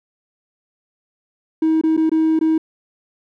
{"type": "tone with dropouts", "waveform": "triangle", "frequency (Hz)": 318.5, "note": "D#4", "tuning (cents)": 41, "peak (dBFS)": -10, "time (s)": [1.62, 2.58], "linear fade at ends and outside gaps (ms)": 5, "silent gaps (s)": [[1.813, 1.836], [1.967, 1.975], [2.095, 2.116], [2.391, 2.411]], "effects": ["tanh soft clip ceiling -8 dBFS"]}